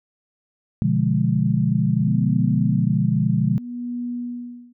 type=chord; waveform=sine; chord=B diminished seventh; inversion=none; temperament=equal; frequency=123.47 / 146.83 / 174.61 / 207.7 Hz; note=B2 / D3 / F3 / Ab3; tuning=0 / 0 / 0 / 0 cents; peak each=-22 dBFS; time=0.82-3.58 s; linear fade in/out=0 ms
type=tone with tremolo; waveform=sine; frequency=242.7 Hz; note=B3; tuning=30 cents flat; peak=-24 dBFS; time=2.06-4.73 s; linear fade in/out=10 ms; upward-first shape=sine; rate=0.63 Hz; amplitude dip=100%
effects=none